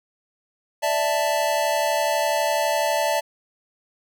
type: chord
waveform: square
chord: D suspended second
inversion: none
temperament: equal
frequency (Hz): 587.3 / 659.3 / 880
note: D5 / E5 / A5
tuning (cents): 0 / 0 / 0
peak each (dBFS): -25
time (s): 0.82-3.21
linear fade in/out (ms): 20
effects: none